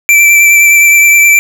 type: tone with vibrato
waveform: square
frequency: 2336 Hz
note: D7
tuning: 10 cents flat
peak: -3 dBFS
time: 0.09-1.39 s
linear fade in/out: 0 ms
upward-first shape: triangle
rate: 9.6 Hz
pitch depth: 20 cents each way
effects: none